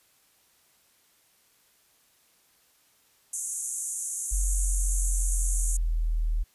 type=band-pass noise; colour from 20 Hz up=pink; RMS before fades=-33 dBFS; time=3.33-5.77 s; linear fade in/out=5 ms; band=6400 to 11000 Hz; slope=96 dB/octave
type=exponential sweep; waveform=sine; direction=down; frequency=45.79 to 39.19 Hz; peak=-23 dBFS; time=4.31-6.44 s; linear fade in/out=20 ms
effects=white hiss -64 dBFS RMS until 6.54 s + resampled to 32000 Hz